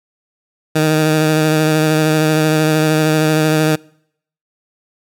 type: tone with vibrato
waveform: 15% pulse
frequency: 155.56 Hz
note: D#3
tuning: in tune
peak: -5 dBFS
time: 0.75-3.76 s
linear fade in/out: 10 ms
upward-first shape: sine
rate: 13 Hz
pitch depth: 20 cents each way
effects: noise-tail reverb RT60 0.7 s tail -26 dB re dry